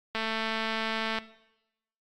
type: click train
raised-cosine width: 0.3 ms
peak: -15 dBFS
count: 231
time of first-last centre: 0.15-1.186 s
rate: 222 Hz
effects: noise-tail reverb RT60 0.9 s tail -17 dB re dry + MP3 96 kbps